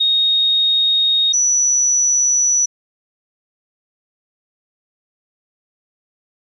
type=tone pair in turn; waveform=sine; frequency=3729 / 5919 Hz; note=A#7 / F#8; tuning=0 / 0 cents; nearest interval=minor sixth; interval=800 cents; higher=second; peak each=-12 dBFS; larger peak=neither; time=0-1.33 / 1.33-2.66 s; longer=neither; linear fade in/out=10 ms; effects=9-bit